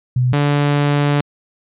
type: tone pair in turn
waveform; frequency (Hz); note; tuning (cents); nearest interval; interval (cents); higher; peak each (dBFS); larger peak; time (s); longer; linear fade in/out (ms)
sine / sawtooth; 125.5 / 144.75; B2 / D3; +28 / -25; major second; 247; second; -12 / -9; second; 0.16-0.33 / 0.33-1.21; second; 5
effects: resampled to 8000 Hz